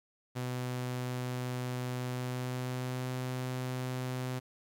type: tone with pitch glide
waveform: sawtooth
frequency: 125.4 to 127.52 Hz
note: B2 to C3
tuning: +27 to -44 cents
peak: -30 dBFS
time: 0.35-4.4 s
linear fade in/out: 20 ms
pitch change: +29 cents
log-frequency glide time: 2.05-3.11 s
effects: 11-bit